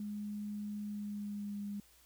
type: tone with pitch glide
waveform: sine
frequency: 207.7 to 203.5 Hz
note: G#3 to G#3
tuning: 0 to -35 cents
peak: -38 dBFS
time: 0-1.8 s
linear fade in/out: 2 ms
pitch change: -35 cents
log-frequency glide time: 0.83-1.63 s
effects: added 60 Hz sine -70 dBFS peak until 2.05 s + white hiss -65 dBFS RMS until 2.05 s